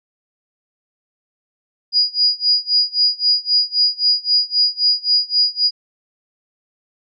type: tone with tremolo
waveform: sine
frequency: 4893 Hz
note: D#8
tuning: 30 cents flat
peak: -10 dBFS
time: 1.92-5.71 s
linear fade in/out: 50 ms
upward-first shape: sine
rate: 3.8 Hz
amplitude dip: 95%
effects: none